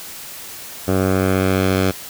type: tone with low-pass filter sweep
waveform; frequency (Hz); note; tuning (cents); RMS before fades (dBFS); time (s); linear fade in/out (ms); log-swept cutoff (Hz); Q
10% pulse; 94.5; F#2; +37; -17; 0.87-1.92; 20; 1100 to 5800; 0.86
effects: white hiss -34 dBFS RMS until 2.09 s